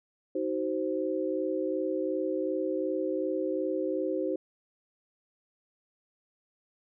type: chord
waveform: sine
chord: C diminished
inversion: first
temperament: just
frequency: 314 / 376.7 / 523.3 Hz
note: Eb4 / Gb4 / C5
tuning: +16 / +31 / 0 cents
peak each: -32 dBFS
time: 0.35-4.36 s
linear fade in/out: 5 ms
effects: none